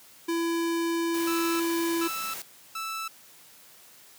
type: tone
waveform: square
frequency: 334.7 Hz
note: E4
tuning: 26 cents sharp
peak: -26 dBFS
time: 0.28-2.08 s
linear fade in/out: 10 ms
type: noise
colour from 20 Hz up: white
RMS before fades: -38 dBFS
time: 1.14-2.42 s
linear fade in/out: 2 ms
type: tone bursts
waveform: sawtooth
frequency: 1318.5 Hz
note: E6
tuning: in tune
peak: -28 dBFS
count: 3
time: 1.27-3.08 s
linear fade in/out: 5 ms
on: 330 ms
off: 410 ms
effects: white hiss -53 dBFS RMS until 4.18 s + high-pass 100 Hz 12 dB/octave